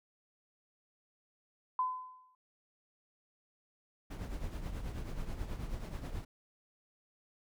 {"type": "tone with exponential decay", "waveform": "sine", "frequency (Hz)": 1016, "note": "B5", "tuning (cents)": 49, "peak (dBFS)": -27, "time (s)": [1.79, 2.35], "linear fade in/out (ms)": 2, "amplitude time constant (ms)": 120}
{"type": "noise with tremolo", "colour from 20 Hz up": "brown", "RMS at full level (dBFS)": -37, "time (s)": [4.1, 6.25], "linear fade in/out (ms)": 10, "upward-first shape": "triangle", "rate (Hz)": 9.3, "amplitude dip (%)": 65}
{"effects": []}